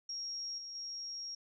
sine tone with level steps, 5588 Hz, F8, in tune, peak -38 / -43 / -40 dBFS, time 0.09-1.35 s, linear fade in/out 5 ms, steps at 0.58 / 0.75 s, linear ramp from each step 2 ms, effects none

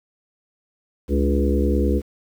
harmonic tone with a mistuned harmonic, 70 Hz, C#2, 18 cents sharp, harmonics 1 / 3 / 4 / 5 / 6 / 7, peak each -19 / -24 / -25 / -26 / -27 / -27 dBFS, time 1.08-2.02 s, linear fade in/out 50 ms, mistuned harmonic 4, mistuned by +45 cents, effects 8-bit

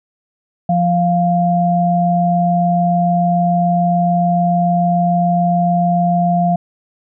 sine tone pair together, 174.62 / 698.5 Hz, F3 / F5, 0 / 0 cents, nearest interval 2 octaves, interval 2400 cents, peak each -14 dBFS, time 0.69-6.56 s, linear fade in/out 5 ms, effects none

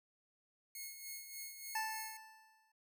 5% pulse tone with tremolo, 2174 Hz, C#7, 34 cents flat, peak -34 dBFS, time 0.75-2.17 s, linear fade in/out 2 ms, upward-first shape sine, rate 3.4 Hz, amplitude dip 55%
25% pulse tone with exponential decay, 880 Hz, A5, in tune, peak -31 dBFS, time 1.75-2.72 s, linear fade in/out 5 ms, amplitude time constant 210 ms
effects none

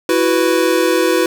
square chord, E suspended second, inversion none, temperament equal, 329.6 / 370 / 493.9 Hz, E4 / F#4 / B4, 0 / 0 / 0 cents, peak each -17 dBFS, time 0.09-1.26 s, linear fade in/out 2 ms, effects none

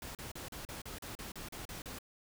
pink noise bursts, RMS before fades -45 dBFS, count 12, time 0.02-1.987 s, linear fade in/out 2 ms, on 130 ms, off 37 ms, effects none

